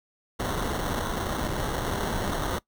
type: noise with sample-and-hold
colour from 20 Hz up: pink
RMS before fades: -29 dBFS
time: 0.39-2.59 s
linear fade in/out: 10 ms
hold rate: 2450 Hz
effects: noise-tail reverb RT60 0.1 s tail -20 dB re dry